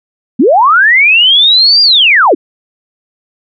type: linear two-way sweep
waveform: sine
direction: up then down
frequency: 202.8 to 4845 to 239.7 Hz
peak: -3 dBFS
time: 0.39-2.35 s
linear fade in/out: 10 ms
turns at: 1.82 s
effects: none